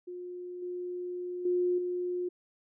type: tone with level steps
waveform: sine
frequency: 357.6 Hz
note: F4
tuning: 41 cents sharp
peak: -38 / -34 / -25 / -30 dBFS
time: 0.07-2.29 s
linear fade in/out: 10 ms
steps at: 0.62 / 1.45 / 1.78 s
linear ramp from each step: 5 ms
effects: none